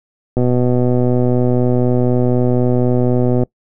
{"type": "click train", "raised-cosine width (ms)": 2, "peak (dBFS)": -3, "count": 381, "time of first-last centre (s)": [0.37, 3.435], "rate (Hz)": 124, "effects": ["noise-tail reverb RT60 0.1 s tail -23 dB re dry"]}